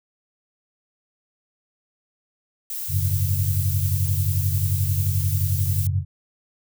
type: noise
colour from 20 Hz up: violet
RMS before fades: -30 dBFS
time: 2.7-5.87 s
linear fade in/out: 2 ms
type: chord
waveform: sine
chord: F# suspended second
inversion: none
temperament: equal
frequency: 92.5 / 103.83 / 138.59 Hz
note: F#2 / G#2 / C#3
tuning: 0 / 0 / 0 cents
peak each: -21 / -26 / -27 dBFS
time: 2.88-6.05 s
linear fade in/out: 50 ms
effects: none